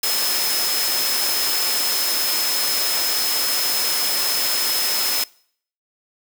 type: tone in noise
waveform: sine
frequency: 5160 Hz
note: E8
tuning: 38 cents flat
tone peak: -23 dBFS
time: 0.03-5.24 s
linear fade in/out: 5 ms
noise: white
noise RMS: -22 dBFS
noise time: 0.03-5.24 s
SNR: -4 dB
effects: noise-tail reverb RT60 0.6 s tail -24 dB re dry + high-pass 300 Hz 12 dB/octave